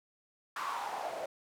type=noise with band-pass filter sweep; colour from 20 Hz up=white; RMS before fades=-38 dBFS; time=0.56-1.26 s; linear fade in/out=5 ms; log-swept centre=1200 to 590 Hz; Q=5.2; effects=none